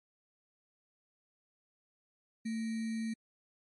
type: tone with sample-and-hold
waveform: sine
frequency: 223.8 Hz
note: A3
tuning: 30 cents sharp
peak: -33 dBFS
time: 2.45-3.14 s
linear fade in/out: 10 ms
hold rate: 2100 Hz
effects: MP3 48 kbps